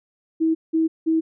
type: tone bursts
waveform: sine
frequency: 322.5 Hz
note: E4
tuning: 38 cents flat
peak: -16 dBFS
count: 3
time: 0.4-1.21 s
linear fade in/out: 20 ms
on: 150 ms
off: 180 ms
effects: none